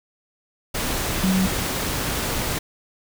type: tone in noise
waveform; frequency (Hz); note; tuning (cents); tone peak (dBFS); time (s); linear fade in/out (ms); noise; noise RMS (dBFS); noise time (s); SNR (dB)
sine; 188.4; F#3; +32; -17; 1.23-1.47; 10; pink; -25; 0.74-2.59; +5
effects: none